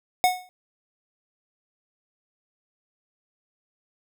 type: tone with exponential decay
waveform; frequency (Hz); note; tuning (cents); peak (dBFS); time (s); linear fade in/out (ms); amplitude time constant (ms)
square; 732; F#5; -19; -14; 0.24-0.49; 0; 53
effects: none